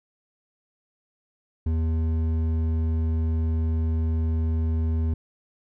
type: tone with hard clipping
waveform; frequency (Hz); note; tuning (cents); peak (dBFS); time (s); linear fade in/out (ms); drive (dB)
triangle; 80.6; E2; -38; -23; 1.66-5.14; 5; 12
effects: none